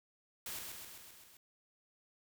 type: noise with echo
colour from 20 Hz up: white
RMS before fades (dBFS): -43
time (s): 0.46-0.59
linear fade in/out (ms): 2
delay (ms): 130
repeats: 6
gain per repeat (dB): -3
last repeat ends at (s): 1.37
effects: none